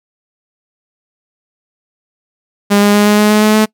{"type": "tone with pitch steps", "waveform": "sawtooth", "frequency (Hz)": [203.2, 205, 206.8, 208.6, 210.4, 212.2, 214, 215.9], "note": ["G#3", "G#3", "G#3", "G#3", "G#3", "G#3", "A3", "A3"], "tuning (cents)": [-38, -22, -7, 8, 23, 38, -48, -33], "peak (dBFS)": -3, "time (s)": [2.7, 3.66], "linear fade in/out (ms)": 20, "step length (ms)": 120, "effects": ["noise-tail reverb RT60 0.1 s tail -25 dB re dry"]}